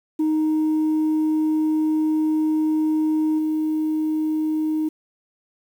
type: tone with level steps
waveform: sine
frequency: 311.1 Hz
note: D#4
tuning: in tune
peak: -15 / -18 dBFS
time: 0.19-4.89 s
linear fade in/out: 10 ms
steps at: 3.38 s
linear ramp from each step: 10 ms
effects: tanh soft clip ceiling -16 dBFS + 8-bit